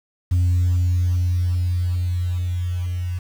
sine tone with level ramp, 89 Hz, F2, 33 cents sharp, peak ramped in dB -12 to -22 dBFS, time 0.31-3.19 s, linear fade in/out 10 ms, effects tanh soft clip ceiling -13 dBFS + 7-bit

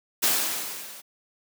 white noise with level ramp, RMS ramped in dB -20 to -44 dBFS, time 0.22-1.02 s, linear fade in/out 20 ms, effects high-pass 200 Hz 12 dB/octave

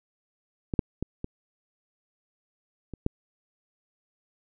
clicks, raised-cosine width 3 ms, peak -15 / -8 / -16 / -19 / -24 / -11 dBFS, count 6, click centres 0.738 / 0.792 / 1.026 / 1.244 / 2.937 / 3.064 s, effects none

